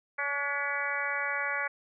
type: harmonic tone with a mistuned harmonic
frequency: 283.4 Hz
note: C#4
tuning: 38 cents sharp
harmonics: 2 / 3 / 4 / 5 / 6 / 7 / 8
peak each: -40 / -40 / -38 / -35 / -36 / -34 / -37 dBFS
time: 0.18-1.68 s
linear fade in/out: 10 ms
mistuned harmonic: 5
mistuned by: +35 cents
effects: none